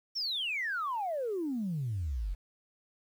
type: exponential sweep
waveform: sine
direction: down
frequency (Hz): 5670 to 41.64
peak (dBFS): -30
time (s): 0.15-2.35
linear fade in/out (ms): 20
effects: tanh soft clip ceiling -27 dBFS + 10-bit